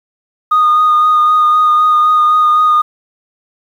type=tone with vibrato; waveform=sine; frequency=1232 Hz; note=D#6; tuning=17 cents flat; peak=-5 dBFS; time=0.51-2.82 s; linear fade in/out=10 ms; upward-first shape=sine; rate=3.9 Hz; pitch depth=15 cents each way; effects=tanh soft clip ceiling -4 dBFS + 7-bit